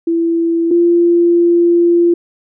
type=tone pair in turn; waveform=sine; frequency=333.9 / 343.9 Hz; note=E4 / F4; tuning=+22 / -27 cents; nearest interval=minor second; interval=51 cents; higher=second; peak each=-11 / -7 dBFS; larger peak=second; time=0.07-0.71 / 0.71-2.14 s; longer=second; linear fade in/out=5 ms; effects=none

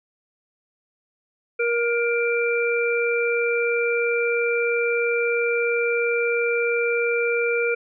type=harmonic tone; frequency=471.5 Hz; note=A#4; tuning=20 cents sharp; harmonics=1 / 3 / 5; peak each=-21 / -27 / -25 dBFS; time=1.59-7.75 s; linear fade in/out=10 ms; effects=none

